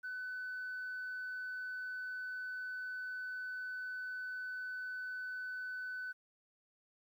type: tone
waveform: sine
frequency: 1504 Hz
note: F#6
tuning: 28 cents sharp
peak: -38 dBFS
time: 0.03-6.13 s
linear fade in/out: 20 ms
effects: tanh soft clip ceiling -37 dBFS + 12-bit